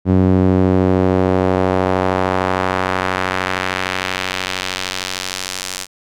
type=tone with band-pass filter sweep; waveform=sawtooth; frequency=93.1 Hz; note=F#2; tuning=11 cents sharp; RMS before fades=-17 dBFS; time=0.05-5.87 s; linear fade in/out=50 ms; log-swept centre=230 to 6900 Hz; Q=0.95; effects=none